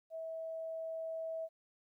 sine tone with level ramp, 649 Hz, E5, 27 cents flat, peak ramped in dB -40 to -37 dBFS, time 0.1-1.49 s, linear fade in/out 50 ms, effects 13-bit

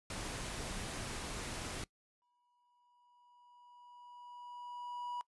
pink noise, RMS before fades -42 dBFS, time 0.1-1.84 s, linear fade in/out 2 ms
triangle tone with exponential growth, 973 Hz, B5, 26 cents flat, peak -36 dBFS, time 2.22-5.21 s, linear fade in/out 0 ms, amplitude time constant 650 ms
effects noise-tail reverb RT60 0.1 s tail -22 dB re dry + resampled to 24000 Hz

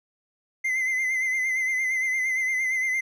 triangle tone with vibrato, 2060 Hz, C7, 28 cents flat, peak -21 dBFS, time 0.64-3.01 s, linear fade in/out 10 ms, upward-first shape sine, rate 8.7 Hz, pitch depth 45 cents each way, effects none

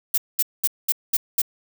violet noise bursts, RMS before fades -19 dBFS, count 6, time 0.14-1.418 s, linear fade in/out 5 ms, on 38 ms, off 210 ms, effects none

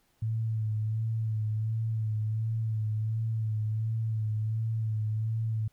sine tone with vibrato, 110 Hz, A2, in tune, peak -27 dBFS, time 0.22-5.68 s, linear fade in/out 5 ms, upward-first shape sine, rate 1.4 Hz, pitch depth 36 cents each way, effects pink hiss -70 dBFS RMS until 5.72 s

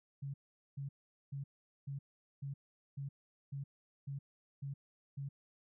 sine tone bursts, 138.9 Hz, C#3, 4 cents sharp, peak -39 dBFS, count 10, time 0.22-5.29 s, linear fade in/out 10 ms, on 120 ms, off 430 ms, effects none

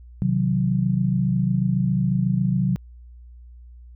sine chord, C diminished, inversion none, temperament equal with one note detuned, 130.81 / 157.19 / 185 Hz, C3 / Eb3 / Gb3, 0 / +18 / 0 cents, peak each -22 / -26 / -21 dBFS, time 0.22-2.76 s, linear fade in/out 0 ms, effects added 60 Hz sine -41 dBFS peak until 3.95 s

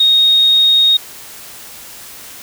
sine tone, 3729 Hz, A#7, in tune, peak -7 dBFS, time 0-0.97 s, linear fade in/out 5 ms, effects white hiss -34 dBFS RMS until 2.42 s

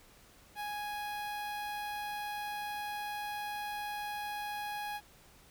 sawtooth tone with notch filter, 830 Hz, G#5, 1 cent flat, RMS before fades -39 dBFS, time 0.55-5.01 s, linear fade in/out 50 ms, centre 7100 Hz, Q 1.1, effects pink hiss -60 dBFS RMS until 5.5 s

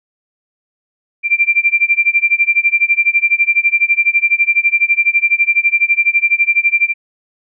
sine tone with tremolo, 2364 Hz, D7, 11 cents sharp, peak -6 dBFS, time 1.23-6.94 s, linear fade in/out 50 ms, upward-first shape sine, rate 12 Hz, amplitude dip 95%, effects none

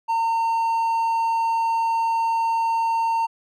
triangle tone, 912 Hz, A#5, 38 cents flat, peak -17 dBFS, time 0.08-3.27 s, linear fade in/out 20 ms, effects none

